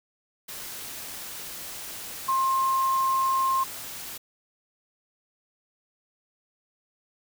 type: tone in noise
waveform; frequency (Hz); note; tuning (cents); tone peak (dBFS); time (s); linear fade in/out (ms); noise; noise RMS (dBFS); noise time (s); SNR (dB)
sine; 1061; C6; +24; -21; 2.28-3.64; 10; white; -38; 0.48-4.18; +14
effects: none